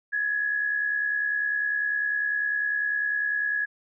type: tone pair together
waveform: sine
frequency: 1674 / 1744 Hz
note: G#6 / A6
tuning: +13 / -16 cents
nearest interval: minor second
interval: 71 cents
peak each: -24 / -33 dBFS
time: 0.12-3.66 s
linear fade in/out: 20 ms
effects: none